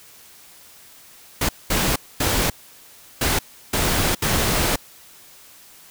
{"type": "noise bursts at uneven times", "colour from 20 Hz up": "pink", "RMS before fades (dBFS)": -20, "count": 6, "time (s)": [[1.41, 1.49], [1.7, 1.96], [2.2, 2.5], [3.21, 3.39], [3.73, 4.15], [4.22, 4.76]], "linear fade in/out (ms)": 5, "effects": ["white hiss -47 dBFS RMS until 5.9 s"]}